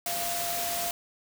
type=tone in noise; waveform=sine; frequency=693 Hz; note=F5; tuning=14 cents flat; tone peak=-33 dBFS; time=0.06-0.91 s; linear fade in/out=2 ms; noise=white; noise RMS=-32 dBFS; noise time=0.06-0.91 s; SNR=-4 dB; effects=none